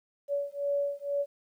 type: beating tone pair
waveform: sine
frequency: 567 / 569.1 Hz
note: C#5 / C#5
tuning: +39 / +45 cents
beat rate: 2.1 Hz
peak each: -31 dBFS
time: 0.28-1.26 s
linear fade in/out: 50 ms
effects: 11-bit